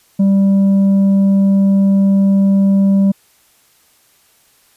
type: tone with tanh clipping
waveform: sine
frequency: 196 Hz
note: G3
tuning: in tune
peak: -9 dBFS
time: 0.19-3.12 s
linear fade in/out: 10 ms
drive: 4 dB
effects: white hiss -53 dBFS RMS until 4.76 s + resampled to 32000 Hz